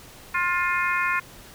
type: harmonic tone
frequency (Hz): 353.6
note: F4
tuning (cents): +22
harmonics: 3 / 4 / 5 / 6 / 7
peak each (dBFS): -26 / -27 / -28 / -29 / -29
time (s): 0.34-1.2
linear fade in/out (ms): 10
effects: pink hiss -46 dBFS RMS until 1.54 s